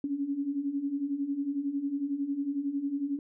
sine beating tone pair, 273.5 / 284.5 Hz, C#4 / C#4, -23 / +45 cents, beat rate 11 Hz, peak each -35 / -30 dBFS, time 0.04-3.19 s, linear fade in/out 2 ms, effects none

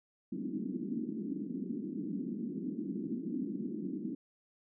pink band-pass noise, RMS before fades -38 dBFS, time 0.32-4.15 s, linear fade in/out 5 ms, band 190 to 330 Hz, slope 48 dB/octave, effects none

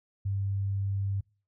sine tone, 98.6 Hz, G2, 11 cents sharp, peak -27 dBFS, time 0.25-1.21 s, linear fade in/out 10 ms, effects noise-tail reverb RT60 0.4 s tail -26 dB re dry

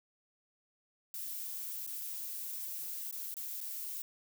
violet noise with dropouts, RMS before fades -41 dBFS, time 1.14-4.02 s, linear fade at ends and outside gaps 1 ms, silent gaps 1.865-1.874 / 3.111-3.126 / 3.341-3.368 / 3.605-3.612 s, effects none

